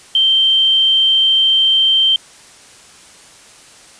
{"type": "tone", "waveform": "sine", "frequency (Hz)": 3133, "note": "G7", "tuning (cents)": -2, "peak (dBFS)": -9, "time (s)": [0.15, 2.16], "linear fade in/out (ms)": 2, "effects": ["white hiss -42 dBFS RMS until 3.99 s", "resampled to 22050 Hz"]}